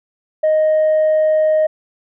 sine tone, 622.3 Hz, D#5, in tune, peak -9 dBFS, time 0.43-1.67 s, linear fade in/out 10 ms, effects tanh soft clip ceiling -9 dBFS

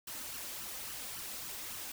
white noise with flanger, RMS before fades -43 dBFS, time 0.07-1.92 s, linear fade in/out 5 ms, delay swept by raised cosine 0.67 to 3.97 ms, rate 3.6 Hz, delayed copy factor +0.65, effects none

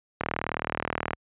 click train, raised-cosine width 0.5 ms, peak -11 dBFS, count 37, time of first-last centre 0.21-1.133 s, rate 39 Hz, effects high-pass 60 Hz 12 dB/octave + resampled to 8000 Hz

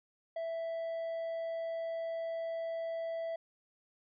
triangle tone, 660 Hz, E5, 2 cents sharp, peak -33 dBFS, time 0.36-3.36 s, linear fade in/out 5 ms, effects resampled to 11025 Hz

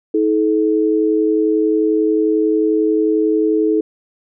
sine tone pair together, 319.4 / 430.6 Hz, D#4 / A4, +45 / -37 cents, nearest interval perfect fourth, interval 518 cents, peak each -15 dBFS, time 0.14-3.81 s, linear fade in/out 5 ms, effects none

